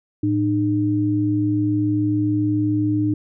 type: tone pair together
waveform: sine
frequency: 110.18 / 303.3 Hz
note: A2 / D#4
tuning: +3 / -44 cents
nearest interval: octave + tritone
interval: 1753 cents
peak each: -22 / -18 dBFS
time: 0.23-3.14 s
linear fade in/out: 5 ms
effects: none